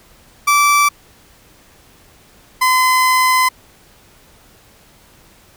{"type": "tone pair in turn", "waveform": "30% pulse", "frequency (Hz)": [1162, 1022], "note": ["D6", "C6"], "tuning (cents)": [-19, -41], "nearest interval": "major second", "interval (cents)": 222, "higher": "first", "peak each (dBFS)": [-7, -8], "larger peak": "first", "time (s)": [[0.47, 0.89], [2.61, 3.49]], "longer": "second", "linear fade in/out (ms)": 10, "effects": ["pink hiss -48 dBFS RMS until 5.56 s"]}